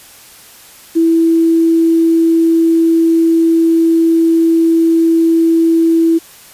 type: tone with quantisation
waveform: sine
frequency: 329.6 Hz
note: E4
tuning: in tune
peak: -7 dBFS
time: 0.95-6.19 s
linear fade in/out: 20 ms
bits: 6
effects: white hiss -39 dBFS RMS until 6.53 s + resampled to 32000 Hz